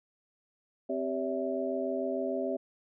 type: harmonic tone with a mistuned harmonic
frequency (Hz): 130.81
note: C3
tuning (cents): 0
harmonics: 2 / 3 / 4 / 5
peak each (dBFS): -35 / -35 / -35 / -35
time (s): 0.89-2.57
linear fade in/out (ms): 10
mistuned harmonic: 4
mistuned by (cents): +140
effects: none